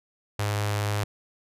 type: tone with notch filter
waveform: sawtooth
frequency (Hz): 103.6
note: G#2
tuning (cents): -4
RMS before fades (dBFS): -27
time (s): 0.39-1.04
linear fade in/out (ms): 5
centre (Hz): 230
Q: 0.63
effects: resampled to 32000 Hz